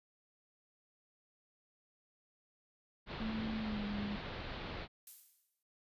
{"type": "low-pass noise", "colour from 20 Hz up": "pink", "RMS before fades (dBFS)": -44, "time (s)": [3.06, 4.88], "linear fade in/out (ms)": 50, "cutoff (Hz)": 4300, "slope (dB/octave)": 48}
{"type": "tone with pitch glide", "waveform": "sine", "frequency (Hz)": [220, 205.3], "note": ["A3", "G#3"], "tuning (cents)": [0, -20], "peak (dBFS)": -37, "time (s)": [3.2, 4.16], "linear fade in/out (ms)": 5, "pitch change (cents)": -120, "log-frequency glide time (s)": [3.59, 3.84]}
{"type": "noise with exponential decay", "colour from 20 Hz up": "violet", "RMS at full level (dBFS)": -47, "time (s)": [5.07, 5.63], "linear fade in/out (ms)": 2, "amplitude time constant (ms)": 120}
{"effects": ["resampled to 32000 Hz"]}